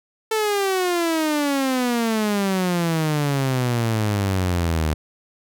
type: exponential sweep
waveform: sawtooth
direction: down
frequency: 444.7 to 75.8 Hz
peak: -15 dBFS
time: 0.31-4.94 s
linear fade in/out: 5 ms
effects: none